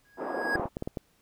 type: tone with exponential growth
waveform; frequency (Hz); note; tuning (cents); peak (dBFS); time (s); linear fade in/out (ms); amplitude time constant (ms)
triangle; 1652; G#6; -10; -22; 0.05-0.56; 2; 110
type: band-pass noise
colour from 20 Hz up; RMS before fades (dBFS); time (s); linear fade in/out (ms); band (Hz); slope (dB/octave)
white; -33; 0.17-0.69; 50; 260 to 910; 24
type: clicks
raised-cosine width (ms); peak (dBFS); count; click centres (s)
2; -19; 7; 0.555 / 0.597 / 0.656 / 0.769 / 0.824 / 0.875 / 0.972
effects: pink hiss -67 dBFS RMS until 1.21 s